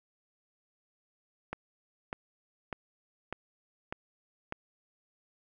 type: click train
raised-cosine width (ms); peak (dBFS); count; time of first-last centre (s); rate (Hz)
0.5; -20; 6; 1.53-4.524; 1.67
effects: none